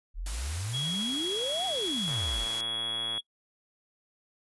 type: exponential two-way sweep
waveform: sine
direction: up then down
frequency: 36.71 to 784 to 36.71 Hz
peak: -32 dBFS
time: 0.14-2.47 s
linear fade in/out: 50 ms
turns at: 1.66 s
type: noise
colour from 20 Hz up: white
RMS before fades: -39 dBFS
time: 0.26-2.61 s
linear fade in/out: 2 ms
type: tone with pitch glide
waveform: triangle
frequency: 3322 to 3343 Hz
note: G#7 to G#7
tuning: 0 to +11 cents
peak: -29 dBFS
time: 0.73-3.21 s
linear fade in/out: 20 ms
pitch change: +11 cents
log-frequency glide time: 1.26-1.75 s
type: click train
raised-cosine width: 0.5 ms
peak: -27 dBFS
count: 125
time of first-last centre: 2.08-3.177 s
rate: 113 Hz
effects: noise-tail reverb RT60 0.1 s tail -21 dB re dry + resampled to 24000 Hz